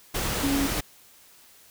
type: tone in noise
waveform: sine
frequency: 277.8 Hz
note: C#4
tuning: 4 cents sharp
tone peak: -23 dBFS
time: 0.43-0.67 s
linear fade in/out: 10 ms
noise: pink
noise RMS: -28 dBFS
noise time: 0.14-0.81 s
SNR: +2 dB
effects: white hiss -54 dBFS RMS until 1.7 s